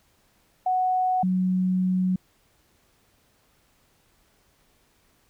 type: tone pair in turn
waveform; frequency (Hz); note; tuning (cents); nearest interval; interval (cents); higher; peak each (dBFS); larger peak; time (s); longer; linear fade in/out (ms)
sine; 740 / 184.62; F#5 / F#3; 0 / -4; 2 octaves; 2404; first; -20; neither; 0.66-1.23 / 1.23-2.16; second; 5
effects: pink hiss -64 dBFS RMS until 5.29 s